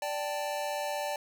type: chord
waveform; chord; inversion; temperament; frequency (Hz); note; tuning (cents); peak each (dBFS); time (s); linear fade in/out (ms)
square; D suspended fourth; none; equal; 587.3 / 784 / 880; D5 / G5 / A5; 0 / 0 / 0; -35 / -38 / -38; 0.02-1.16; 2
effects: none